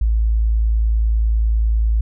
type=tone; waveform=sine; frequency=55 Hz; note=A1; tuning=in tune; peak=-13 dBFS; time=0.01-2.01 s; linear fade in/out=5 ms; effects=none